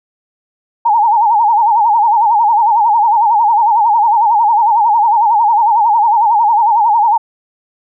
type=tone with vibrato; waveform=sine; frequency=880 Hz; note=A5; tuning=in tune; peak=-7 dBFS; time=0.85-7.18 s; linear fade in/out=10 ms; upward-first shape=sine; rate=11 Hz; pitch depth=130 cents each way; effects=none